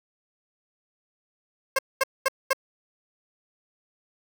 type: tone bursts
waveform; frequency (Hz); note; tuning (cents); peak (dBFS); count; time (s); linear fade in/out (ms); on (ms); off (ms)
15% pulse; 534; C5; +35; -13; 4; 1.76-2.532; 5; 28; 220
effects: none